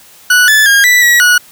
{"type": "tone with pitch steps", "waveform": "40% pulse", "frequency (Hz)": [1476, 1737, 1624, 1972, 1923, 1461], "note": ["F#6", "A6", "G#6", "B6", "B6", "F#6"], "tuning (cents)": [-5, -23, -39, -3, -47, -22], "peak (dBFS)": -4, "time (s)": [0.3, 1.38], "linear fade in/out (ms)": 5, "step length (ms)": 180, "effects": ["white hiss -40 dBFS RMS until 1.51 s"]}